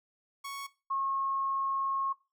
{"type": "tone pair in turn", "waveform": ["sawtooth", "sine"], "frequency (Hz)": [1108.7, 1085.9], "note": ["C#6", "C#6"], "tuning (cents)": [0, -36], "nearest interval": "unison", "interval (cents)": 36, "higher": "first", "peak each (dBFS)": [-34, -29], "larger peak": "second", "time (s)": [[0.44, 0.67], [0.9, 2.13]], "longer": "second", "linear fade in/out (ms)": 10, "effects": ["noise-tail reverb RT60 0.3 s tail -18 dB re dry"]}